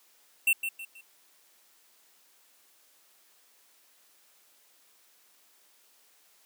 square tone with echo, 2700 Hz, E7, 41 cents sharp, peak -21 dBFS, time 0.47-0.53 s, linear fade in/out 5 ms, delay 160 ms, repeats 3, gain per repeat -9 dB, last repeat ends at 1.01 s, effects white hiss -63 dBFS RMS until 6.45 s + high-pass 300 Hz 12 dB/octave

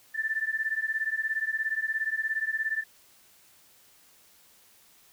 sine beating tone pair, 1760 / 1777 Hz, A6 / A6, 0 / +17 cents, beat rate 17 Hz, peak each -30 dBFS, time 0.14-2.84 s, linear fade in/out 20 ms, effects white hiss -59 dBFS RMS until 5.12 s

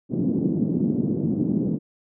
pink band-pass noise, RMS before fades -23 dBFS, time 0.09-1.79 s, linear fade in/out 50 ms, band 170 to 310 Hz, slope 24 dB/octave, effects none

